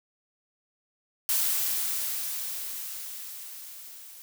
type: noise with level ramp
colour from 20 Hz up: blue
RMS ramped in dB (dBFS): -25 to -47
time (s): 1.29-4.22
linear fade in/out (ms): 0
effects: none